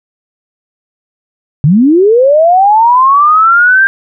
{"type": "linear sweep", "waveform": "sine", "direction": "up", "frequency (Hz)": [132.2, 1600], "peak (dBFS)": -3, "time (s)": [1.64, 3.87], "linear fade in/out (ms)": 0, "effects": []}